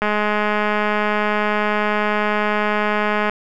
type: click train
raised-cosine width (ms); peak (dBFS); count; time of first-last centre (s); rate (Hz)
0.5; -5; 689; 0.02-3.296; 210
effects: none